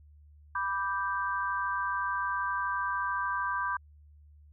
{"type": "chord", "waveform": "sine", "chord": "G major", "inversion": "first", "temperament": "equal", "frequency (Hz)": [987.8, 1174.7, 1568], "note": ["B5", "D6", "G6"], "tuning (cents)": [0, 0, 0], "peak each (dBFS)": -33, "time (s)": [0.55, 3.77], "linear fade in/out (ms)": 5, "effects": ["added 74 Hz sine -53 dBFS peak until 4.52 s"]}